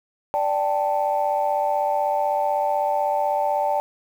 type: chord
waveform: sine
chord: D suspended fourth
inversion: none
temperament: equal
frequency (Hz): 587.3 / 784 / 880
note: D5 / G5 / A5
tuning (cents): 0 / 0 / 0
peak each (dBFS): -23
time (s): 0.34-3.8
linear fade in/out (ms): 0
effects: tanh soft clip ceiling -11 dBFS + 8-bit